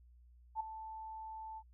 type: tone with ADSR envelope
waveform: sine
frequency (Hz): 880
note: A5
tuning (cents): 0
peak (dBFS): -32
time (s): 0.55-1.63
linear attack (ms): 53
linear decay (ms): 6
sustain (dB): -12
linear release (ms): 56
effects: added 60 Hz sine -59 dBFS peak until 1.73 s